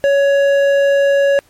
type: tone with hard clipping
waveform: triangle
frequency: 559 Hz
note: C#5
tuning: 14 cents sharp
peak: -11 dBFS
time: 0.04-1.39 s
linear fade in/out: 0 ms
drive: 12 dB
effects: pink hiss -52 dBFS RMS until 1.49 s + MP3 64 kbps